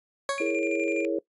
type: tone with exponential decay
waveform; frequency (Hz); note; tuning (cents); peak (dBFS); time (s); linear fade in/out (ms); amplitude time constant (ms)
20% pulse; 554.4; C#5; 0; -18; 0.29-0.59; 1; 65
type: tone with tremolo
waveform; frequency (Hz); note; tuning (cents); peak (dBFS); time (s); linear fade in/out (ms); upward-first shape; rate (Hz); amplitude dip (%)
triangle; 2395; D7; +33; -28; 0.38-1.05; 0; square; 12; 50
type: chord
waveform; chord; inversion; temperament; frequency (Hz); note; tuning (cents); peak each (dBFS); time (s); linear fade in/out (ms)
sine; A# half-diminished seventh; second; equal; 329.6 / 415.3 / 466.2 / 554.4; E4 / G#4 / A#4 / C#5; 0 / 0 / 0 / 0; -28 / -31 / -32 / -30; 0.4-1.19; 5
effects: noise-tail reverb RT60 0.1 s tail -20 dB re dry + resampled to 24000 Hz